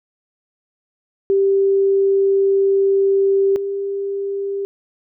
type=tone pair in turn; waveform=sine; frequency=392 / 396.6 Hz; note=G4 / G4; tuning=0 / +20 cents; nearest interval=unison; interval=20 cents; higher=second; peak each=-12 / -20 dBFS; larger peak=first; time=1.3-3.56 / 3.56-4.65 s; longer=first; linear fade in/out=0 ms; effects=none